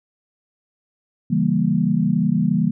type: chord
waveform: sine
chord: C# diminished seventh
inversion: none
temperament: equal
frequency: 138.59 / 164.81 / 196 / 233.1 Hz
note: C#3 / E3 / G3 / Bb3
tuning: 0 / 0 / 0 / 0 cents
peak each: -26 / -20 / -20 / -21 dBFS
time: 1.3-2.71 s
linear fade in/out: 10 ms
effects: none